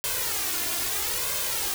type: noise with flanger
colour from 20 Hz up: white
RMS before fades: -28 dBFS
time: 0.04-1.74 s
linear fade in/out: 0 ms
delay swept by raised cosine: 1.9 to 2.9 ms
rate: 0.77 Hz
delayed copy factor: +0.7
effects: none